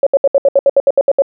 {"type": "tone bursts", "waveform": "sine", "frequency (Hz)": 554.4, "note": "C#5", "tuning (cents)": 0, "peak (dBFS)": -5, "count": 12, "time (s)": [0.03, 1.221], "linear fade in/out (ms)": 2, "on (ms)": 36, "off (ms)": 69, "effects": []}